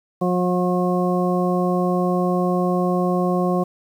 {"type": "harmonic tone", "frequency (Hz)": 180, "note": "F#3", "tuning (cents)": -47, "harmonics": [1, 2, 3, 4, 6], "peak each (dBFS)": [-20, -23, -25, -26, -28], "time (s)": [0.21, 3.64], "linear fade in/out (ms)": 10, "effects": ["8-bit"]}